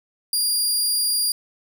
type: tone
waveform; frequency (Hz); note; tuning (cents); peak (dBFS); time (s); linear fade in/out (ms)
20% pulse; 4811; D8; +41; -13; 0.33-1.32; 2
effects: none